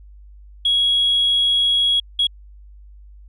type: tone bursts at uneven times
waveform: sine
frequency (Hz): 3322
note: G#7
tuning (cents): 0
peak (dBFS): -13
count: 2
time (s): 0.65-2 / 2.19-2.27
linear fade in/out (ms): 5
effects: tanh soft clip ceiling -10 dBFS + added 50 Hz sine -40 dBFS peak until 3.28 s